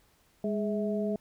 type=tone cluster; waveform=sine; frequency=205 / 417.4 / 648 Hz; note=G#3 / G#4 / E5; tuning=-22 / +9 / -30 cents; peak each=-30 / -33 / -34 dBFS; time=0.44-1.16 s; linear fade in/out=2 ms; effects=pink hiss -66 dBFS RMS until 1.2 s